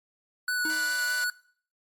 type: tone with vibrato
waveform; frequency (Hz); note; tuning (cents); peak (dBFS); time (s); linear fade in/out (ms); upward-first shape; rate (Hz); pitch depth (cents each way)
square; 1480; F#6; 0; -26; 0.48-1.3; 2; sine; 4.9; 13
type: tone with exponential decay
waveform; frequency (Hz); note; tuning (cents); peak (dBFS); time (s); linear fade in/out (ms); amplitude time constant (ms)
square; 314.7; D#4; +20; -32; 0.65-1.09; 2; 95
type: chord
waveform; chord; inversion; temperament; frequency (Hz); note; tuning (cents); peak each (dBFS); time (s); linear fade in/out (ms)
5% pulse; B diminished; first; equal; 587.3 / 698.5 / 987.8; D5 / F5 / B5; 0 / 0 / 0; -31 / -33 / -27; 0.7-1.24; 0
effects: noise-tail reverb RT60 0.5 s tail -20 dB re dry + MP3 64 kbps